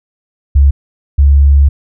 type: tone pair in turn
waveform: sine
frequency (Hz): 69.7 / 70.31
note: C#2 / C#2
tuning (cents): +10 / +25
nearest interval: unison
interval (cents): 15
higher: second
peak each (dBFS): -3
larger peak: neither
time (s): 0.55-0.71 / 1.18-1.69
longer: second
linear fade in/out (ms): 10
effects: none